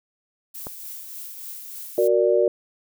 violet noise with tremolo, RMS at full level -35 dBFS, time 0.54-2.08 s, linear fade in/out 10 ms, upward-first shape triangle, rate 3.4 Hz, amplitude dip 40%
click, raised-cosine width 1 ms, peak -19 dBFS, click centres 0.669 s
sine chord, Gb augmented, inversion none, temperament equal, 370 / 466.2 / 587.3 Hz, Gb4 / Bb4 / D5, 0 / 0 / 0 cents, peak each -20 dBFS, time 1.98-2.48 s, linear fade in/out 2 ms
effects none

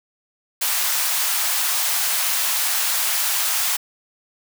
white high-pass noise, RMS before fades -21 dBFS, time 0.61-3.77 s, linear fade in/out 10 ms, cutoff 710 Hz, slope 24 dB/octave, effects none

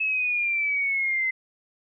sine exponential sweep, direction down, 2599 to 2049 Hz, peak -22 dBFS, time 0-1.31 s, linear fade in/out 10 ms, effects none

